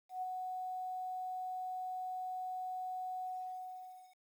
sine tone with ADSR envelope, 740 Hz, F#5, in tune, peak -35 dBFS, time 0.09-4.17 s, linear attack 130 ms, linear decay 25 ms, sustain -3 dB, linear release 910 ms, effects 11-bit

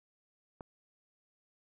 click, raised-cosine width 1 ms, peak -30 dBFS, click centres 0.608 s, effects none

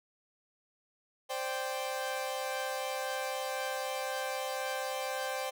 sawtooth chord, C suspended second, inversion none, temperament equal, 523.3 / 587.3 / 784 Hz, C5 / D5 / G5, 0 / 0 / 0 cents, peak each -33 / -37 / -34 dBFS, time 1.29-5.51 s, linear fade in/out 20 ms, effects none

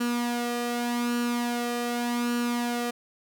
sawtooth tone with flanger, 240 Hz, B3, 49 cents flat, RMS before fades -28 dBFS, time 0-2.91 s, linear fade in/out 10 ms, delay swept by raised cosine 0.7 to 1.64 ms, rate 0.85 Hz, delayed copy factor +0.55, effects none

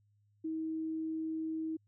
sine tone, 319.1 Hz, D#4, 44 cents sharp, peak -34 dBFS, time 0.44-1.77 s, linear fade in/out 10 ms, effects added 103 Hz sine -68 dBFS peak until 1.87 s

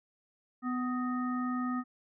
harmonic tone with a mistuned harmonic, 250.2 Hz, B3, 23 cents sharp, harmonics 1 / 3 / 5 / 7, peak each -31 / -45 / -37 / -47 dBFS, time 0.62-1.84 s, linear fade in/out 50 ms, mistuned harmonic 7, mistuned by +88 cents, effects none

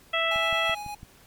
harmonic tone, 659.3 Hz, E5, in tune, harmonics 1 / 2 / 3 / 4 / 5, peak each -29 / -29 / -29 / -29 / -29 dBFS, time 0.13-0.75 s, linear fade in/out 10 ms
square tone with tremolo, 830.6 Hz, G#5, in tune, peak -34 dBFS, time 0.31-0.95 s, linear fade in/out 5 ms, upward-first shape square, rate 8.7 Hz, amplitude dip 25%
click train, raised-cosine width 5 ms, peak -30 dBFS, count 5, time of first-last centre 0.36-1.031 s, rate 5.96 Hz
effects pink hiss -55 dBFS RMS until 1.26 s + MP3 96 kbps

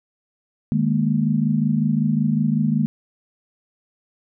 sine chord, D# suspended fourth, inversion none, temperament equal with one note detuned, 153.24 / 207.7 / 233.1 Hz, D#3 / G#3 / A#3, -26 / 0 / 0 cents, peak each -21 dBFS, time 0.72-2.86 s, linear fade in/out 0 ms, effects none

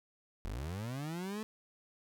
30% pulse linear sweep, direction up, 39.29 to 221.7 Hz, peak -35 dBFS, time 0.45-1.43 s, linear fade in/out 0 ms, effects none

